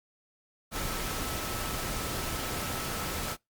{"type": "tone in noise", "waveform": "sine", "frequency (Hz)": 1307, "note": "E6", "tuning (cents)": -15, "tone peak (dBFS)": -43, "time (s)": [0.71, 3.37], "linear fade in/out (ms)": 50, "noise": "pink", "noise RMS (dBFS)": -34, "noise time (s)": [0.71, 3.37], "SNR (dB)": -12, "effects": ["noise-tail reverb RT60 0.2 s tail -26 dB re dry", "Opus 48 kbps"]}